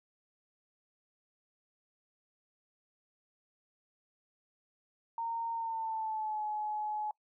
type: tone with pitch glide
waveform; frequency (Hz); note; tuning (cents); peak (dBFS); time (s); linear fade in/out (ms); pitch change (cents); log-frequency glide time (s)
sine; 920 to 848.5; A#5 to G#5; -23 to +37; -33; 5.18-7.11; 2; -140; 5.53-6.44
effects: noise-tail reverb RT60 0.1 s tail -25 dB re dry